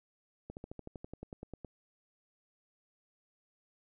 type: slowing click train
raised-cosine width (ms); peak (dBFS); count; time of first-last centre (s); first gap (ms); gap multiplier
2; -30; 14; 0.5-1.647; 69; 1.04
effects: none